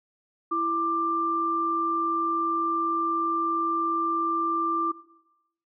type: tone pair together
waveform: sine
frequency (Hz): 332.2 / 1183.8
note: E4 / D6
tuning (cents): +13 / +13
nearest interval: octave + minor seventh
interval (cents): 2200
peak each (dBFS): -30 / -24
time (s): 0.51-4.92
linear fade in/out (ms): 10
effects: noise-tail reverb RT60 0.9 s tail -17 dB re dry